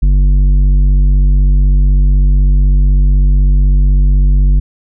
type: tone with tanh clipping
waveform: triangle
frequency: 48 Hz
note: G1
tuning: 36 cents flat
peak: -7 dBFS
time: 0.02-4.6 s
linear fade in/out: 10 ms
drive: 13 dB
effects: none